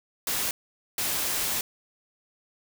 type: noise bursts at uneven times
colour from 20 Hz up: white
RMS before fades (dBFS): -28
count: 2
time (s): 0.27-0.51 / 0.98-1.61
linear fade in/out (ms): 2
effects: none